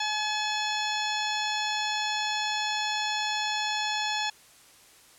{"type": "harmonic tone with a mistuned harmonic", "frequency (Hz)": 852, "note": "G#5", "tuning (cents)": 44, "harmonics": [1, 2, 3, 4, 5, 6, 8], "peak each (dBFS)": [-31, -34, -35, -33, -37, -38, -40], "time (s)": [0, 4.3], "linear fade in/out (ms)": 5, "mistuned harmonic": 6, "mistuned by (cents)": 70, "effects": ["white hiss -55 dBFS RMS until 5.18 s", "low-pass 11000 Hz 12 dB/octave"]}